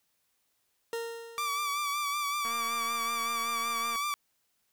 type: tone with exponential decay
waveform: 40% pulse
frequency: 462.2 Hz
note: A#4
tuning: 15 cents flat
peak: -30 dBFS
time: 0.93-1.99 s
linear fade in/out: 1 ms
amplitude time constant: 230 ms
type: tone with vibrato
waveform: sawtooth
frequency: 1161 Hz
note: D6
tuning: 20 cents flat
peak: -26 dBFS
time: 1.38-4.14 s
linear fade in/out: 0 ms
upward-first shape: sine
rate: 5.3 Hz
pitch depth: 41 cents each way
type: click train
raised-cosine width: 0.5 ms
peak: -30 dBFS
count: 351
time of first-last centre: 2.45-3.959 s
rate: 232 Hz
effects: white hiss -75 dBFS RMS until 4.72 s